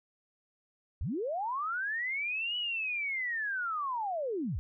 sine linear two-way sweep, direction up then down, 48.89 to 2960 to 48.89 Hz, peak -31 dBFS, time 1.01-4.59 s, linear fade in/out 0 ms, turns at 2.57 s, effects none

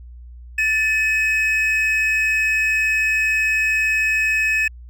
triangle tone pair together, 1760 / 2547 Hz, A6 / D#7, 0 / +40 cents, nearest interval tritone, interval 640 cents, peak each -19 / -16 dBFS, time 0.58-4.68 s, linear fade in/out 5 ms, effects added 60 Hz sine -36 dBFS peak until 4.89 s

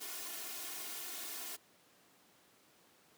white noise with comb filter, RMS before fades -44 dBFS, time 0-1.57 s, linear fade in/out 20 ms, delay 2.8 ms, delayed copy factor +0.95, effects pink hiss -66 dBFS RMS until 3.17 s + high-pass 200 Hz 12 dB/octave

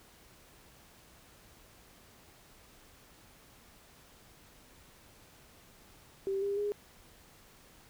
sine tone with pitch steps, 389.7 / 400.7 / 411.9 Hz, G4 / G4 / G#4, -10 / +38 / -14 cents, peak -30 dBFS, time 6.27-6.72 s, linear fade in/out 0 ms, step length 150 ms, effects pink hiss -59 dBFS RMS until 7.89 s

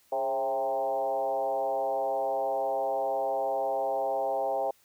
sine tone with frequency modulation, 665 Hz, E5, 15 cents sharp, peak -26 dBFS, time 0.12-4.71 s, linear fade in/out 5 ms, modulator 126 Hz, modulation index 1.5, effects white hiss -64 dBFS RMS until 4.84 s

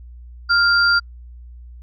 sine tone pair together, 1400 / 4709 Hz, F6 / D8, +4 / +4 cents, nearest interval octave + major sixth, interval 2100 cents, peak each -13 / -19 dBFS, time 0.49-1 s, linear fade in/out 20 ms, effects added 60 Hz sine -36 dBFS peak until 1.82 s + Opus 48 kbps

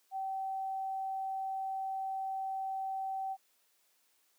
sine tone, 770 Hz, G5, 31 cents flat, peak -34 dBFS, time 0.11-3.37 s, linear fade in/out 50 ms, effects white hiss -72 dBFS RMS until 4.38 s + high-pass 300 Hz 12 dB/octave

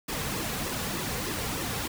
pink noise with flanger, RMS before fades -32 dBFS, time 0.08-1.88 s, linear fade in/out 10 ms, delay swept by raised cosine 1.3 to 3.3 ms, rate 3.3 Hz, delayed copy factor -0.6, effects none

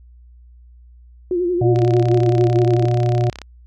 sine tone with vibrato, 354.4 Hz, F4, 25 cents sharp, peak -16 dBFS, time 1.31-2.85 s, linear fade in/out 2 ms, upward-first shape sine, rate 11 Hz, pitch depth 58 cents each way
harmonic tone, 120.4 Hz, B2, 44 cents flat, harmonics 1 / 3 / 5 / 6, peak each -15 / -22 / -27 / -26 dBFS, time 1.61-3.3 s, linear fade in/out 5 ms
click train, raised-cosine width 0.2 ms, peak -15 dBFS, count 57, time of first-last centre 1.76-3.417 s, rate 33.8 Hz
effects added 60 Hz sine -42 dBFS peak until 3.66 s

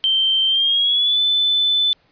sine tone with pitch glide, 3127 to 3510 Hz, G7 to A7, -5 to -5 cents, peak -14 dBFS, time 0.04-1.93 s, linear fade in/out 0 ms, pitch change +200 cents, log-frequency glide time 0.47-1.21 s, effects pink hiss -59 dBFS RMS until 2.11 s + resampled to 11025 Hz

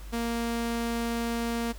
sawtooth tone, 233.1 Hz, A#3, in tune, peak -24 dBFS, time 0.12-1.73 s, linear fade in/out 20 ms, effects added 50 Hz sine -39 dBFS peak until 1.78 s + pink hiss -51 dBFS RMS until 1.78 s

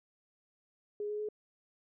sine tone with pitch steps, 415.3 / 419.6 / 424 Hz, G#4 / G#4 / G#4, 0 / +18 / +36 cents, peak -34 dBFS, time 1-1.288 s, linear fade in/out 2 ms, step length 96 ms, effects none

